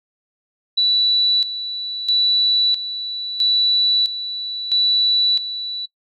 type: tone with tremolo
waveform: sine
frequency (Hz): 3951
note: B7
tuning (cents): 0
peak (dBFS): -13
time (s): 0.77-5.86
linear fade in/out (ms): 10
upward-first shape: square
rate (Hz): 0.76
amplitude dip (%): 70
effects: noise-tail reverb RT60 0.1 s tail -21 dB re dry